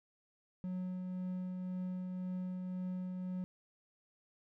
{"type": "tone with tremolo", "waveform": "triangle", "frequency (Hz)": 183.2, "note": "F#3", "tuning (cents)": -17, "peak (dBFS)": -34, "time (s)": [0.64, 3.44], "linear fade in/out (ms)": 0, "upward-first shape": "triangle", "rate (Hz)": 1.9, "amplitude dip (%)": 30, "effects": []}